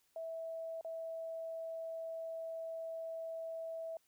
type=tone with dropouts; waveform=sine; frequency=654 Hz; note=E5; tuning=14 cents flat; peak=-40 dBFS; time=0.16-3.97 s; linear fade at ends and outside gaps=2 ms; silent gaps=0.811-0.847 s; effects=white hiss -75 dBFS RMS until 4.07 s